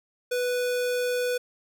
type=tone; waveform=square; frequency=493.9 Hz; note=B4; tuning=in tune; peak=-25 dBFS; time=0.31-1.38 s; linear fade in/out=10 ms; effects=none